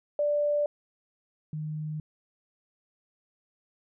sine tone pair in turn, 587.3 / 153.64 Hz, D5 / D#3, 0 / -22 cents, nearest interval octave + major seventh, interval 2322 cents, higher first, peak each -23 / -31 dBFS, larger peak first, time 0.19-0.66 / 1.53-2 s, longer neither, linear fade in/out 2 ms, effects none

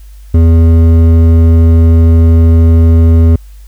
triangle tone with hard clipping, 82.41 Hz, E2, in tune, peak -4 dBFS, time 0.34-3.36 s, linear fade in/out 5 ms, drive 14 dB, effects added 50 Hz sine -29 dBFS peak until 3.67 s + white hiss -48 dBFS RMS until 3.67 s

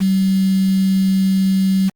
sine tone with quantisation, 191.2 Hz, G3, 43 cents flat, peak -12 dBFS, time 0-1.9 s, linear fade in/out 20 ms, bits 5, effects Opus 48 kbps

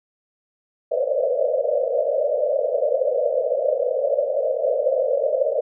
pink band-pass noise, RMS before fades -21 dBFS, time 0.91-5.61 s, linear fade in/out 10 ms, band 490 to 630 Hz, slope 96 dB/octave, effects none

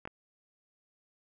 clicks, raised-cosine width 0.5 ms, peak -25 dBFS, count 2, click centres 0.054 / 0.075 s, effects none

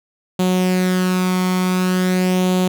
sawtooth tone with flanger, 183.6 Hz, F#3, 13 cents flat, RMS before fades -17 dBFS, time 0.39-2.68 s, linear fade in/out 5 ms, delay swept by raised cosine 0.28 to 0.91 ms, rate 0.46 Hz, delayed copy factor +0.5, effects none

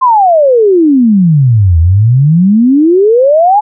sine exponential two-way sweep, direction down then up, 1068 to 79.4 to 864 Hz, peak -3 dBFS, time 0.01-3.61 s, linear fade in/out 20 ms, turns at 1.79 s, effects none

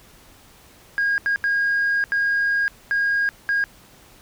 sine tone bursts at uneven times, 1630 Hz, G#6, 33 cents flat, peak -16 dBFS, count 6, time 0.98-1.18 / 1.26-1.36 / 1.44-2.04 / 2.12-2.68 / 2.91-3.29 / 3.49-3.64 s, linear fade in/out 0 ms, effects tanh soft clip ceiling -15 dBFS + pink hiss -50 dBFS RMS until 4.21 s

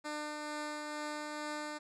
10% pulse tone with tremolo, 300.1 Hz, D4, 38 cents sharp, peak -29 dBFS, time 0.04-1.79 s, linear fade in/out 20 ms, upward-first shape triangle, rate 2.2 Hz, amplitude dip 30%, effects resampled to 22050 Hz

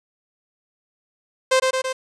sawtooth tone with echo, 521 Hz, C5, 7 cents flat, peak -10 dBFS, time 1.51-1.6 s, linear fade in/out 10 ms, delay 110 ms, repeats 3, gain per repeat -3 dB, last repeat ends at 1.93 s, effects resampled to 22050 Hz + 7-bit

